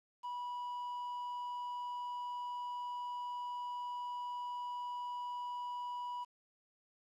triangle tone with quantisation, 978 Hz, B5, 17 cents flat, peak -37 dBFS, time 0.23-6.25 s, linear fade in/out 20 ms, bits 10, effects low-pass 7000 Hz 12 dB/octave

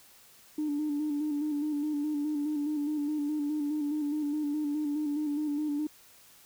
sine tone with vibrato, 296.9 Hz, D4, 19 cents sharp, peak -27 dBFS, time 0.58-5.87 s, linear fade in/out 5 ms, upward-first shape square, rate 4.8 Hz, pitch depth 40 cents each way, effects tanh soft clip ceiling -24 dBFS + white hiss -57 dBFS RMS until 6.45 s

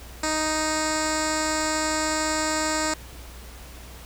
10% pulse tone with low-pass filter, 311.1 Hz, D#4, in tune, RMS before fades -25 dBFS, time 0.23-2.94 s, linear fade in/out 5 ms, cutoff 7200 Hz, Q 4, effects added 60 Hz sine -41 dBFS peak until 4.05 s + pink hiss -45 dBFS RMS until 4.05 s

